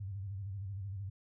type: tone with vibrato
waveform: sine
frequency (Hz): 98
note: G2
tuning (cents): 0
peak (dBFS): -38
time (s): 0-1.1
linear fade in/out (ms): 10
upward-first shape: square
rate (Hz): 13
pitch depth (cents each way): 77
effects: none